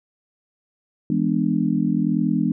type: chord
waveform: sine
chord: E dominant seventh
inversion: none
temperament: just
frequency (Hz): 164.81 / 206 / 247.2 / 296.7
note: E3 / G#3 / B3 / D4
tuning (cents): 0 / -14 / +2 / +18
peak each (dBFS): -24 / -22 / -23 / -24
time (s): 1.1-2.52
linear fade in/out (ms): 2
effects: none